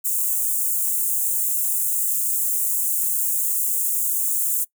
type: high-pass noise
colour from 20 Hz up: white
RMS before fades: -22 dBFS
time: 0.04-4.65 s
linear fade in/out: 20 ms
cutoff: 7200 Hz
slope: 48 dB/octave
effects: noise-tail reverb RT60 0.1 s tail -21 dB re dry